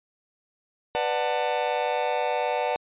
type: chord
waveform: 45% pulse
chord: B minor seventh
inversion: none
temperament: just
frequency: 493.9 / 592.7 / 740.8 / 889 Hz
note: B4 / D5 / F#5 / A5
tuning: 0 / +16 / +2 / +18 cents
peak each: -29 dBFS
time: 0.95-2.76 s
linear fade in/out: 0 ms
effects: resampled to 8000 Hz